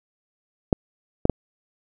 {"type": "clicks", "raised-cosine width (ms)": 2, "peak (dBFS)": -3, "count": 3, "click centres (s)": [0.728, 1.254, 1.297], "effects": []}